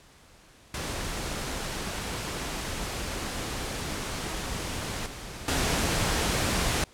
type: noise with level steps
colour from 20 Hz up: pink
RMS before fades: -33 / -40 / -26 dBFS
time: 0.74-6.84 s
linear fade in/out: 2 ms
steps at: 5.06 / 5.48 s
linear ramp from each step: 2 ms
effects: pink hiss -55 dBFS RMS until 6.93 s + low-pass 10000 Hz 12 dB/octave